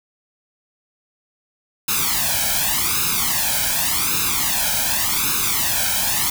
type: noise with flanger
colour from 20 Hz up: white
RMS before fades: -20 dBFS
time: 1.88-6.3 s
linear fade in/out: 5 ms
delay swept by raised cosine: 0.77 to 1.29 ms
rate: 0.87 Hz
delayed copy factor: +0.95
effects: none